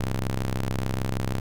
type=ring-modulated tone; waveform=sawtooth; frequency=65.41 Hz; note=C2; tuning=in tune; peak=-18 dBFS; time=0-1.4 s; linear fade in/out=5 ms; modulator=46 Hz; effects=none